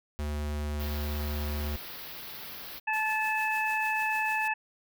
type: tone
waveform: square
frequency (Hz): 74.2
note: D2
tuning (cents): +18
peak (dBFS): -31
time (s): 0.19-1.76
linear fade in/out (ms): 0
type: band-stop noise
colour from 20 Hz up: white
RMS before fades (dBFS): -42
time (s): 0.79-2.8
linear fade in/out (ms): 20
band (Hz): 5200 to 12000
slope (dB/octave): 48
type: harmonic tone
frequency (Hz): 869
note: A5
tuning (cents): -22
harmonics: 1 / 2 / 3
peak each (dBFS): -30 / -31 / -31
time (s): 2.87-4.54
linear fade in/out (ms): 10
type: noise with tremolo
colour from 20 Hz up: white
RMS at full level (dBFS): -45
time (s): 2.93-4.48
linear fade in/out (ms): 5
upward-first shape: triangle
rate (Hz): 6.7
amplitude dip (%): 70
effects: none